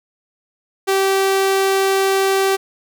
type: tone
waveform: sawtooth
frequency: 387.5 Hz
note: G4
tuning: 20 cents flat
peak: -10 dBFS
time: 0.87-2.57 s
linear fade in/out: 20 ms
effects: none